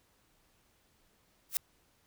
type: noise with exponential growth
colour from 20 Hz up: blue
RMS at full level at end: -25 dBFS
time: 1.49-1.57 s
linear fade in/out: 1 ms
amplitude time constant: 16 ms
effects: pink hiss -70 dBFS RMS until 2.06 s